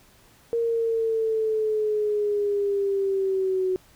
sine linear sweep, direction down, 466.2 to 370 Hz, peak -21 dBFS, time 0.53-3.76 s, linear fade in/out 0 ms, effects pink hiss -56 dBFS RMS until 3.95 s

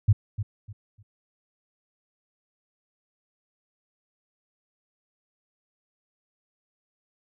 sine tone with echo, 104 Hz, G#2, 3 cents sharp, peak -13 dBFS, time 0.08-0.13 s, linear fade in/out 10 ms, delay 300 ms, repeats 3, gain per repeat -12 dB, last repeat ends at 1.03 s, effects none

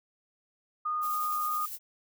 sine tone, 1228 Hz, D#6, 23 cents flat, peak -28 dBFS, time 0.85-1.66 s, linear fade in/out 10 ms
violet noise with tremolo, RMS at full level -37 dBFS, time 1.01-1.79 s, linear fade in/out 50 ms, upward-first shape triangle, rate 9.8 Hz, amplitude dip 45%
effects none

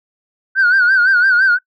sine tone with vibrato, 1500 Hz, F#6, 23 cents sharp, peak -7 dBFS, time 0.55-1.59 s, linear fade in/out 50 ms, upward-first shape sine, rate 5.9 Hz, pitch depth 98 cents each way, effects noise-tail reverb RT60 0.1 s tail -24 dB re dry + tanh soft clip ceiling -6 dBFS

